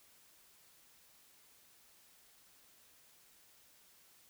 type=silence; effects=white hiss -65 dBFS RMS until 4.29 s